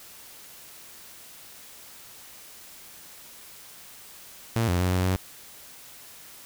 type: tone with pitch steps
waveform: sawtooth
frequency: 114.7 / 88.5 / 91 / 91.6 / 93 Hz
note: A#2 / F2 / F#2 / F#2 / F#2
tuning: -28 / +23 / -28 / -17 / +9 cents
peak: -18 dBFS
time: 4.56-5.16 s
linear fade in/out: 0 ms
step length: 120 ms
effects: white hiss -47 dBFS RMS until 6.45 s